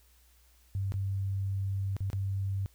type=tone with dropouts; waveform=sine; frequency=97.6 Hz; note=G2; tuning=7 cents flat; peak=-29 dBFS; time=0.75-2.66 s; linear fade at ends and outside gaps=0 ms; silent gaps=0.921-0.94 / 1.966-2.005 / 2.101-2.131 s; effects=added 60 Hz sine -61 dBFS peak until 2.74 s + white hiss -66 dBFS RMS until 2.74 s

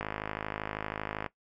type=click train; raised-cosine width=0.5 ms; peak=-18 dBFS; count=67; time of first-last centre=0.01-1.262 s; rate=52.7 Hz; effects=noise-tail reverb RT60 0.1 s tail -17 dB re dry

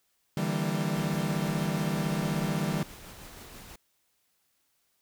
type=chord; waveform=40% pulse; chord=E half-diminished seventh; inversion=third; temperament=equal with one note detuned; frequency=148.88 / 164.81 / 196 / 233.1 Hz; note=D3 / E3 / G3 / Bb3; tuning=+24 / 0 / 0 / 0 cents; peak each=-32 / -31 / -31 / -37 dBFS; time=0.37-2.83 s; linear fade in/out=2 ms
type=noise with tremolo; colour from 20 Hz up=pink; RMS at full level=-46 dBFS; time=0.95-3.76 s; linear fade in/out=5 ms; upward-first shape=sine; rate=6.2 Hz; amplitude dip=25%
effects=white hiss -73 dBFS RMS until 5.01 s

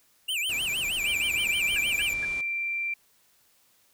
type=tone with vibrato; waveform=square; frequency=2700 Hz; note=E7; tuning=41 cents sharp; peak=-27 dBFS; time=0.28-2.14 s; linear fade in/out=10 ms; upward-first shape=sine; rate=6.4 Hz; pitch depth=260 cents each way
type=low-pass noise; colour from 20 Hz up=pink; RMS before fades=-44 dBFS; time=0.49-2.41 s; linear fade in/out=2 ms; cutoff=9500 Hz; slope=48 dB/octave
type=tone; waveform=sine; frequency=2358 Hz; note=D7; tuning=6 cents sharp; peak=-27 dBFS; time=1.03-2.94 s; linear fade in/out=5 ms
type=tone bursts; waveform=sine; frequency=1661.2 Hz; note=G#6; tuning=in tune; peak=-33 dBFS; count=3; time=1.76-2.249 s; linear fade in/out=0 ms; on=23 ms; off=210 ms
effects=white hiss -64 dBFS RMS until 3.93 s

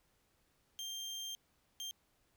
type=tone bursts at uneven times; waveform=30% pulse; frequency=3178 Hz; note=G7; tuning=23 cents sharp; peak=-38 dBFS; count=2; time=0.79-1.35 / 1.8-1.91 s; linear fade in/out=0 ms; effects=pink hiss -75 dBFS RMS until 2.36 s

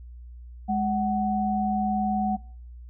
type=tone pair together; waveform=sine; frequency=207.9 / 746.9 Hz; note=G#3 / F#5; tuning=+2 / +16 cents; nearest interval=octave + minor seventh; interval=2214 cents; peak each=-25 dBFS; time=0.68-2.37 s; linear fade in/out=20 ms; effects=noise-tail reverb RT60 0.5 s tail -23 dB re dry + added 60 Hz sine -40 dBFS peak until 2.89 s

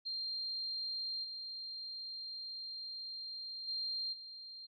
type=tone with level steps; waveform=sine; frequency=4186 Hz; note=C8; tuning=in tune; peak=-37 / -42 / -36 / -47 dBFS; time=0.05-4.67 s; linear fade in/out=20 ms; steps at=1.23 / 3.67 / 4.12 s; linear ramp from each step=20 ms; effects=none

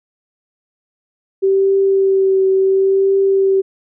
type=tone with vibrato; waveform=sine; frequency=386.4 Hz; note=G4; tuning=25 cents flat; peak=-10 dBFS; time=1.42-3.62 s; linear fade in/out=20 ms; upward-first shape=triangle; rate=0.71 Hz; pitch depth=21 cents each way; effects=none

